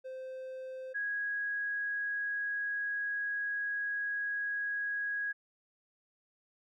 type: tone pair in turn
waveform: triangle / sine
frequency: 520 / 1655 Hz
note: C5 / G#6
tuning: -11 / -6 cents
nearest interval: octave + minor sixth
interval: 2005 cents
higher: second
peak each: -38 / -32 dBFS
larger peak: second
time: 0.04-0.94 / 0.94-5.33 s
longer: second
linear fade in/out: 20 ms
effects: none